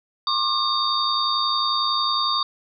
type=tone cluster; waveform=sine; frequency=1080 / 1191 / 3673 / 4614 Hz; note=C#6 / D6 / A#7 / D8; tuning=-45 / +24 / -26 / -31 cents; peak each=-25 dBFS; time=0.27-2.43 s; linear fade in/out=2 ms; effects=none